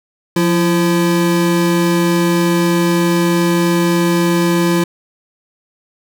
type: tone pair together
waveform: square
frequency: 175.17 / 338.4 Hz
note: F3 / E4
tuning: +6 / +45 cents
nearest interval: major seventh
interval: 1139 cents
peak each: -15 dBFS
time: 0.36-4.84 s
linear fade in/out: 5 ms
effects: none